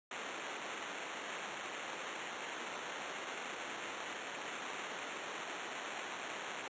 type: noise with sample-and-hold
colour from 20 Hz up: violet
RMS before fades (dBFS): -43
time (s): 0.11-6.68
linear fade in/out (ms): 5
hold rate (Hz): 4900
effects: high-pass 300 Hz 12 dB/octave + resampled to 16000 Hz